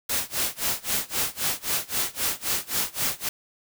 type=noise with tremolo; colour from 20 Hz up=white; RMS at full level=-24 dBFS; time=0.09-3.29 s; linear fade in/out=5 ms; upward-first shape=sine; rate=3.8 Hz; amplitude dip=95%; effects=none